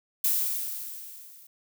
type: noise with level ramp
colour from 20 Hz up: violet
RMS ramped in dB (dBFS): -23 to -52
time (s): 0.24-1.47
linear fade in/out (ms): 5
effects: none